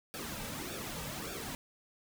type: noise with flanger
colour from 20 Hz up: pink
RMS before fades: -41 dBFS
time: 0.14-1.55 s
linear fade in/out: 0 ms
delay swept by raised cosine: 0.97 to 2.87 ms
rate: 1.7 Hz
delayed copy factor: -0.7
effects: none